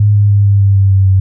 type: tone with pitch steps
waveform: sine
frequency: 103.83 / 102.58 / 101.34 / 100.12 / 98.91 / 97.72 / 96.54 / 95.38 Hz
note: G#2 / G#2 / G#2 / G2 / G2 / G2 / G2 / G2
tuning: 0 / -21 / -42 / +37 / +16 / -5 / -26 / -47 cents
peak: -5 dBFS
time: 0-1.2 s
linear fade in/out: 5 ms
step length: 150 ms
effects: none